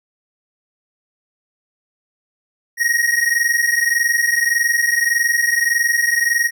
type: tone pair together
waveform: square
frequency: 1870.3 / 1892 Hz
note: A#6 / A#6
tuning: +5 / +25 cents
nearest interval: unison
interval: 20 cents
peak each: -18 dBFS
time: 2.77-6.51 s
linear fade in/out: 50 ms
effects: none